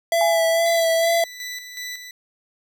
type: tone with vibrato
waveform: square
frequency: 666 Hz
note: E5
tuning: 18 cents sharp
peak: -17 dBFS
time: 0.12-1.24 s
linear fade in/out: 2 ms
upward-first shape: sine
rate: 2.2 Hz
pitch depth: 25 cents each way
type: tone with exponential decay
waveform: sine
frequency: 830.6 Hz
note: G#5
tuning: in tune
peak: -19 dBFS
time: 0.21-1.13 s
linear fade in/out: 1 ms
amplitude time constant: 200 ms
type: tone with tremolo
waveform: 20% pulse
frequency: 1982 Hz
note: B6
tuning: 6 cents sharp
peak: -24 dBFS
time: 0.66-2.11 s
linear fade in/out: 2 ms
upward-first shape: square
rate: 2.7 Hz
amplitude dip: 55%
effects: none